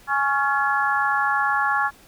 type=harmonic tone with a mistuned harmonic; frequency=277.2 Hz; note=C#4; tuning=in tune; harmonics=3 / 4 / 5 / 6; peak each=-24 / -24 / -24 / -24 dBFS; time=0.07-1.91 s; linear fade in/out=50 ms; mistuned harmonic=6; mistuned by=+38 cents; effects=pink hiss -51 dBFS RMS until 2.07 s